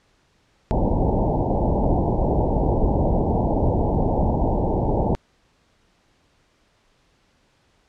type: low-pass noise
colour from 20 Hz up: pink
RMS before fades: -20 dBFS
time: 0.71-5.15 s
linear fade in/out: 0 ms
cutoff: 920 Hz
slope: 96 dB/octave
effects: pink hiss -62 dBFS RMS until 7.88 s + low-pass 6000 Hz 12 dB/octave